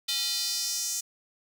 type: tone with high-pass filter sweep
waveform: square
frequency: 275.4 Hz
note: C#4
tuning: 11 cents flat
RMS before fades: -30 dBFS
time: 0.08-1.01 s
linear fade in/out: 10 ms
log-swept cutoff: 3700 to 6500 Hz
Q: 3.1
effects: none